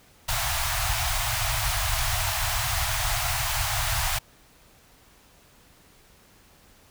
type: band-stop noise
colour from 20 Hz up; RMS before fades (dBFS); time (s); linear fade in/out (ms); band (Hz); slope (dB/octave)
pink; -26; 0.28-4.19; 10; 130 to 640; 96
effects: pink hiss -56 dBFS RMS until 6.9 s